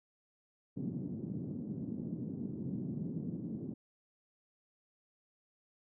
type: band-pass noise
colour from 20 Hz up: white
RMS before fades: -40 dBFS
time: 0.76-3.74 s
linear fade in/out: 10 ms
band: 130 to 260 Hz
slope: 24 dB/octave
effects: none